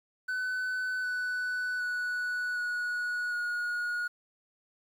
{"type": "tone with pitch steps", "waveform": "triangle", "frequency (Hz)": [1507, 1491.4, 1476, 1460.7, 1445.6], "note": ["F#6", "F#6", "F#6", "F#6", "F#6"], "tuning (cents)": [31, 13, -5, -23, -41], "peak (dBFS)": -28, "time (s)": [0.28, 4.08], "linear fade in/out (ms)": 10, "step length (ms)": 760, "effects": ["10-bit"]}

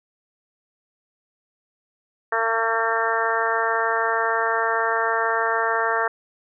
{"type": "harmonic tone", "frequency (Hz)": 226.5, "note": "A#3", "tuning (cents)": -50, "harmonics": [2, 3, 4, 5, 6, 7, 8], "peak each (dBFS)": [-27, -27, -27, -27, -27, -27, -27], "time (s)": [2.32, 6.08], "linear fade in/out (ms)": 5, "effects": []}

